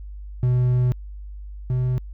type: tone pair in turn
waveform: triangle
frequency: 124.7 / 126.44 Hz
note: B2 / B2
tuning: +17 / +41 cents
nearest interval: unison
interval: 24 cents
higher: second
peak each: -14 / -17 dBFS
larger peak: first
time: 0.43-0.92 / 1.7-1.98 s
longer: first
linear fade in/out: 0 ms
effects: added 50 Hz sine -33 dBFS peak until 2.13 s